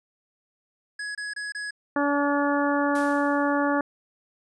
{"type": "tone bursts", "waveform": "square", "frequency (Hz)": 1677, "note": "G#6", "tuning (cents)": 16, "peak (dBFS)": -31, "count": 4, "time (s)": [0.99, 1.708], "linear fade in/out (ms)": 5, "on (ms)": 160, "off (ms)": 26}
{"type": "harmonic tone", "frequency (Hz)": 286.4, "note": "D4", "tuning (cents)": -43, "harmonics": [1, 2, 3, 4, 5, 6], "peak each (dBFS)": [-24, -27, -29, -30, -31, -32], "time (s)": [1.96, 3.81], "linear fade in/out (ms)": 2}
{"type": "noise with exponential decay", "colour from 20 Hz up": "white", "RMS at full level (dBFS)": -39, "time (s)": [2.95, 3.74], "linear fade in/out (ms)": 2, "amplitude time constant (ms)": 170}
{"effects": ["resampled to 24000 Hz"]}